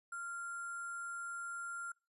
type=tone with sample-and-hold; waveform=sine; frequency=1388 Hz; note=F6; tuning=11 cents flat; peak=-40 dBFS; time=0.12-1.92 s; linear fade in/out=5 ms; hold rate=8820 Hz; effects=noise-tail reverb RT60 0.3 s tail -26 dB re dry + resampled to 32000 Hz